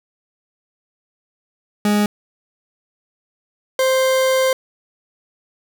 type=tone pair in turn; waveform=40% pulse; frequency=207.7 / 523.4 Hz; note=G#3 / C5; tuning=0 / 0 cents; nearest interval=octave + major third; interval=1600 cents; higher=second; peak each=-13 dBFS; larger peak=neither; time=1.85-2.06 / 3.79-4.53 s; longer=second; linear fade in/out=2 ms; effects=none